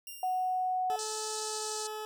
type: tone with exponential decay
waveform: 5% pulse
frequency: 2794 Hz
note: F7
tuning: in tune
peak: -31 dBFS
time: 0.07-0.9 s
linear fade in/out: 2 ms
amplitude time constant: 180 ms
type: tone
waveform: sine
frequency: 740 Hz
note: F#5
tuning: in tune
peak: -28 dBFS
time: 0.23-0.96 s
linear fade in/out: 2 ms
type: tone with pitch glide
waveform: 20% pulse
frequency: 433.4 to 429.9 Hz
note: A4 to A4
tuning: -26 to -40 cents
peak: -32 dBFS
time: 0.9-2.05 s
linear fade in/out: 0 ms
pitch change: -14 cents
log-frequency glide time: 1.28-1.9 s
type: band-pass noise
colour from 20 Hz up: white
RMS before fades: -39 dBFS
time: 0.99-1.87 s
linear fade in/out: 0 ms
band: 3900 to 9000 Hz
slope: 96 dB/octave
effects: none